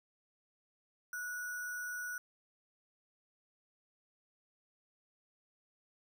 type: tone with sample-and-hold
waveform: sine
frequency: 1466 Hz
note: F#6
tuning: 16 cents flat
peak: -38 dBFS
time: 1.13-2.18 s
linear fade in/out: 2 ms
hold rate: 7350 Hz
effects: none